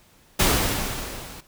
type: noise with level ramp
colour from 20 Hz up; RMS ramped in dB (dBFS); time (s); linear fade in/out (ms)
pink; -17 to -41; 0.39-1.41; 10
effects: pink hiss -56 dBFS RMS until 1.47 s